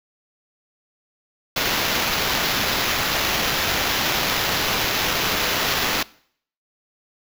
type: noise with sample-and-hold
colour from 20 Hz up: white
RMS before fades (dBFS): -22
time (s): 1.56-6.03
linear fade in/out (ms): 5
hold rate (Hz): 8820
effects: noise-tail reverb RT60 0.6 s tail -22 dB re dry